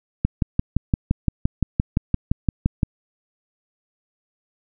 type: click train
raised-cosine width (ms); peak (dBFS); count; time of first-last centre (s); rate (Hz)
5; -5; 16; 0.25-2.832; 5.81
effects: none